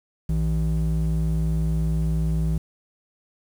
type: ring-modulated tone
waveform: triangle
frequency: 109.6 Hz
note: A2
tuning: 6 cents flat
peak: -15 dBFS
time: 0.29-2.58 s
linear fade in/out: 5 ms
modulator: 50 Hz
effects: 8-bit